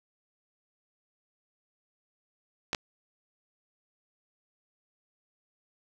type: clicks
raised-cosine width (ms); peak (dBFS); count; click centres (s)
0.2; -12; 2; 2.731 / 2.748
effects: none